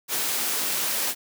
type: noise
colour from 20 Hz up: white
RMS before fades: -26 dBFS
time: 0.08-1.15 s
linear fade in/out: 50 ms
effects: high-pass 200 Hz 12 dB/octave